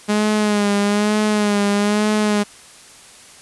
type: tone with vibrato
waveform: sawtooth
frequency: 207.7 Hz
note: G#3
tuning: in tune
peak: -11 dBFS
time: 0.08-2.44 s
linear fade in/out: 20 ms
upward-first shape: sine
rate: 1.1 Hz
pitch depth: 44 cents each way
effects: white hiss -43 dBFS RMS until 3.41 s + resampled to 24000 Hz